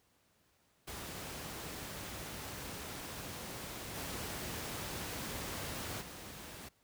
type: noise with level steps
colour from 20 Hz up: pink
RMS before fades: -44 / -41 / -48 dBFS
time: 0.87-6.69 s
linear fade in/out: 10 ms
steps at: 3.94 / 6 s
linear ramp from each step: 20 ms
effects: pink hiss -72 dBFS RMS until 6.83 s + high-pass 60 Hz 12 dB/octave